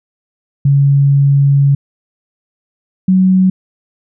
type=tone pair in turn; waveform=sine; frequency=140 / 186.88 Hz; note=C#3 / F#3; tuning=+18 / +18 cents; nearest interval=perfect fourth; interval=500 cents; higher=second; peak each=-6 dBFS; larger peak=neither; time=0.65-1.75 / 3.08-3.5 s; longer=first; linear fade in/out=5 ms; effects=none